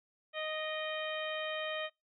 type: harmonic tone with a mistuned harmonic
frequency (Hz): 622.3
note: D#5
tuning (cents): 0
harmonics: 1 / 2 / 3 / 4 / 5 / 6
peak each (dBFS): -38 / -44 / -42 / -44 / -43 / -48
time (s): 0.33-1.9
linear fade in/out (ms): 50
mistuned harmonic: 4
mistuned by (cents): -30
effects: noise-tail reverb RT60 0.2 s tail -26 dB re dry